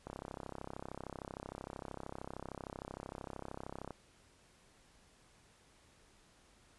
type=click train; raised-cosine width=1 ms; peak=-29 dBFS; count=128; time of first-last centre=0.07-3.907 s; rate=33.1 Hz; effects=pink hiss -66 dBFS RMS until 6.78 s + resampled to 24000 Hz